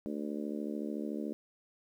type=harmonic tone; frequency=73.7 Hz; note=D2; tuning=7 cents sharp; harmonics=3 / 4 / 5 / 6 / 7 / 8; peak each=-38 / -39 / -43 / -46 / -48 / -48 dBFS; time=0.06-1.33 s; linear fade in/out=0 ms; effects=11-bit